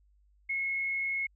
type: tone with frequency modulation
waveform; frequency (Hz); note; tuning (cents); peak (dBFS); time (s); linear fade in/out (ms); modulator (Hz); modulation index
sine; 2176; C#7; -33; -29; 0.49-1.27; 10; 60.1; 0.37
effects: added 50 Hz sine -62 dBFS peak until 1.35 s